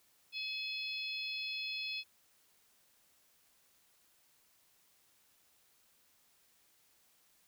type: harmonic tone with a mistuned harmonic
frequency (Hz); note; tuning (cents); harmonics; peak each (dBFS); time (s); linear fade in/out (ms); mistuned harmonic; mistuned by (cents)
853; G#5; +46; 3 / 4 / 5 / 6; -40 / -43 / -44 / -49; 0.32-2.04; 50; 5; -20
effects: white hiss -70 dBFS RMS until 7.47 s